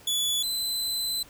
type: tone pair in turn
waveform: sawtooth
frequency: 3432 / 4036 Hz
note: A7 / B7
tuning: -44 / +37 cents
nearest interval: minor third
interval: 281 cents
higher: second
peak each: -21 / -24 dBFS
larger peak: first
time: 0.07-0.43 / 0.43-1.23 s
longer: second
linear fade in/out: 5 ms
effects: pink hiss -52 dBFS RMS until 1.29 s